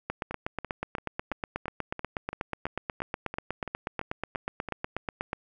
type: two click trains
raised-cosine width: 0.5 ms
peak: -20 / -15 dBFS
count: 14 / 44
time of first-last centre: 0.31-4.687 / 0.1-5.331 s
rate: 2.97 / 8.22 Hz
effects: none